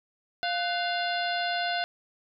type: harmonic tone with a mistuned harmonic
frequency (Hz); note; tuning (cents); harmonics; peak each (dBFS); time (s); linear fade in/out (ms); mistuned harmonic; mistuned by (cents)
698.5; F5; 0; 1 / 2 / 3 / 4 / 5 / 6 / 7; -29 / -32 / -40 / -37 / -37 / -37 / -43; 0.43-1.84; 0; 2; +120
effects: none